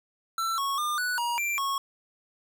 square tone with pitch steps, 1339 / 1104 / 1204 / 1479 / 951 / 2359 / 1099 Hz, E6 / C#6 / D6 / F#6 / A#5 / D7 / C#6, +27 / -7 / +43 / -1 / +34 / +7 / -15 cents, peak -27 dBFS, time 0.38-1.78 s, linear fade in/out 2 ms, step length 200 ms, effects none

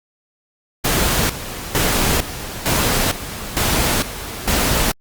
pink noise with tremolo, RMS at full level -17 dBFS, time 0.84-4.92 s, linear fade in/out 10 ms, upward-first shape square, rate 1.1 Hz, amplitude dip 75%, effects Opus 48 kbps

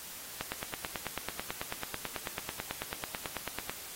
click train, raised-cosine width 0.3 ms, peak -18 dBFS, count 31, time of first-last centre 0.41-3.696 s, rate 9.13 Hz, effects white hiss -45 dBFS RMS until 3.95 s + AAC 48 kbps

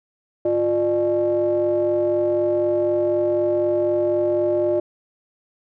triangle ring-modulated tone, 124.5 Hz, B2, 14 cents sharp, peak -12 dBFS, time 0.45-4.8 s, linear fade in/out 5 ms, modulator 476 Hz, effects none

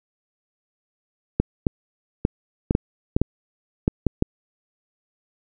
clicks, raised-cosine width 3 ms, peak -4 dBFS, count 10, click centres 1.4 / 1.668 / 2.251 / 2.709 / 2.751 / 3.165 / 3.216 / 3.879 / 4.067 / 4.224 s, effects none

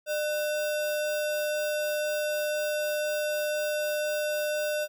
sine tone with sample-and-hold, 602 Hz, D5, 43 cents sharp, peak -26 dBFS, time 0.06-4.88 s, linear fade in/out 50 ms, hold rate 2100 Hz, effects none

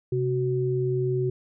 sine tone pair together, 130.7 / 371.8 Hz, C3 / F#4, -1 / +8 cents, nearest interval octave + tritone, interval 1809 cents, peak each -25 dBFS, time 0.12-1.3 s, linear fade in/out 5 ms, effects none

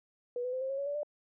sine tone with pitch steps, 487.5 / 501.2 / 515.3 / 529.8 / 544.7 / 560 / 575.7 / 591.9 Hz, B4 / B4 / C5 / C5 / C#5 / C#5 / D5 / D5, -23 / +25 / -27 / +22 / -30 / +18 / -35 / +13 cents, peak -32 dBFS, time 0.36-1.032 s, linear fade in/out 2 ms, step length 84 ms, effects none

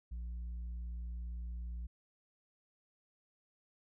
sine tone with tanh clipping, 58.8 Hz, A#1, 16 cents sharp, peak -40 dBFS, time 0.11-1.87 s, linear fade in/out 10 ms, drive 3 dB, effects none

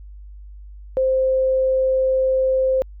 sine tone, 523.3 Hz, C5, in tune, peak -15 dBFS, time 0.97-2.82 s, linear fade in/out 0 ms, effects added 50 Hz sine -36 dBFS peak until 3 s

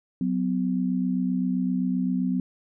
sine tone pair together, 185 / 252.7 Hz, F#3 / B3, 0 / +40 cents, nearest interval perfect fourth, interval 540 cents, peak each -25 dBFS, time 0.21-2.4 s, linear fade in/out 2 ms, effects none

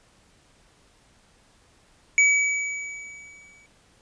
square tone with exponential decay, 2279 Hz, C#7, 47 cents sharp, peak -14 dBFS, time 2.18-3.66 s, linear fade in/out 1 ms, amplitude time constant 320 ms, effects pink hiss -59 dBFS RMS until 4.01 s + resampled to 22050 Hz

